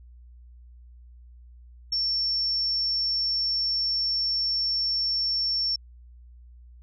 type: tone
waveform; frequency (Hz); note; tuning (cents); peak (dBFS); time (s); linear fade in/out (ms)
sine; 5440; F8; -46; -23; 1.92-5.76; 5
effects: added 60 Hz sine -46 dBFS peak until 6.82 s